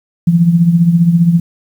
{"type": "tone with tremolo", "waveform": "sine", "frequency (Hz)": 170, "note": "F3", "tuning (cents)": -46, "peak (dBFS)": -3, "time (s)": [0.27, 1.4], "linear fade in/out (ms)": 5, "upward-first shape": "triangle", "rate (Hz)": 15, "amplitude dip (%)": 70, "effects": ["7-bit"]}